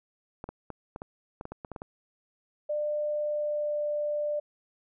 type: clicks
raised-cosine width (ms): 1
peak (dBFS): -24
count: 12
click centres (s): 0.441 / 0.49 / 0.703 / 0.961 / 1.019 / 1.411 / 1.454 / 1.52 / 1.648 / 1.717 / 1.762 / 1.819
type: tone with pitch glide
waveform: sine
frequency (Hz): 597 to 593.2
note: D5 to D5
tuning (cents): +28 to +17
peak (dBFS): -27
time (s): 2.69-4.4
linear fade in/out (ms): 10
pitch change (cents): -11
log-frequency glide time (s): 3.23-3.84
effects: none